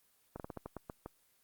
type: slowing click train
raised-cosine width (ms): 1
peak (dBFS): -27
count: 9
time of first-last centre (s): 0.36-1.06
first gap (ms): 38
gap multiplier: 1.23
effects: white hiss -71 dBFS RMS until 1.43 s + Opus 24 kbps